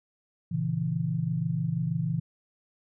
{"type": "chord", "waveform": "sine", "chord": "A# diminished", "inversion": "none", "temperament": "equal", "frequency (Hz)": [116.54, 138.59, 164.81], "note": ["A#2", "C#3", "E3"], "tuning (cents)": [0, 0, 0], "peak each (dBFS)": [-33, -31, -28], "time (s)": [0.51, 2.2], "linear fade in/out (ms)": 10, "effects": []}